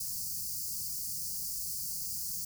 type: band-stop noise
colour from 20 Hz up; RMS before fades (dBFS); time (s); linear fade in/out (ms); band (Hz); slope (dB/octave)
white; -37; 0-2.45; 5; 200 to 4500; 96
effects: none